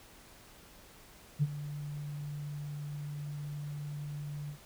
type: tone with ADSR envelope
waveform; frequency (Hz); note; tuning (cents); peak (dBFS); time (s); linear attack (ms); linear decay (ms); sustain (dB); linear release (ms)
sine; 146.5; D3; -4; -22; 1.39-4.58; 35; 39; -15; 86
effects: tanh soft clip ceiling -19 dBFS + pink hiss -56 dBFS RMS until 4.65 s